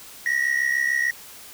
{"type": "tone pair together", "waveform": "triangle", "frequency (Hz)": [1864.7, 1931.5], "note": ["A#6", "B6"], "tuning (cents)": [0, -39], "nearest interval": "minor second", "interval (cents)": 61, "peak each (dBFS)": -21, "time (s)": [0.26, 1.11], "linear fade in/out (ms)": 2, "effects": ["white hiss -43 dBFS RMS until 1.53 s"]}